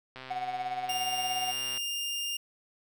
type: click train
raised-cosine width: 0.3 ms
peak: -27 dBFS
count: 211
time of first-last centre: 0.16-1.775 s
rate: 130 Hz
type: tone with tremolo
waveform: triangle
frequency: 740 Hz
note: F#5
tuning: in tune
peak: -27 dBFS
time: 0.3-1.52 s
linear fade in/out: 10 ms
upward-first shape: sine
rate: 17 Hz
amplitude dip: 65%
type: tone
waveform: sawtooth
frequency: 2806 Hz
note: F7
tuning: 8 cents sharp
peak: -28 dBFS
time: 0.89-2.37 s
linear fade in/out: 5 ms
effects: none